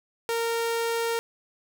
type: tone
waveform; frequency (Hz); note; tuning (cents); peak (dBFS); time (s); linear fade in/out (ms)
sawtooth; 461.8; A#4; -16; -21; 0.29-1.19; 0
effects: none